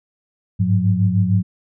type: tone cluster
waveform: sine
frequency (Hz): 99.8 / 106.4 / 181.3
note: G2 / G#2 / F#3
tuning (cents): +32 / +42 / -35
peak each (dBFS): -18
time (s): 0.59-1.43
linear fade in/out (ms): 20
effects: none